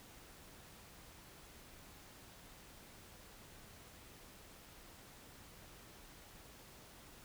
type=silence; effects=pink hiss -58 dBFS RMS until 7.24 s